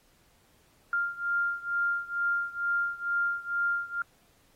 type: beating tone pair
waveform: sine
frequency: 1396.9 / 1399.1 Hz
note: F6 / F6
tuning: 0 / +3 cents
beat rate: 2.2 Hz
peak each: -29 / -31 dBFS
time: 0.93-4.02 s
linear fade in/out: 2 ms
effects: pink hiss -65 dBFS RMS until 4.55 s + AAC 48 kbps